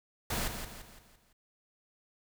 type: noise with echo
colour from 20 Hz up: pink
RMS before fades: -33 dBFS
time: 0.3-0.48 s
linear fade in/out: 5 ms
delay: 170 ms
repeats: 5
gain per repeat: -7 dB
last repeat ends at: 1.33 s
effects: none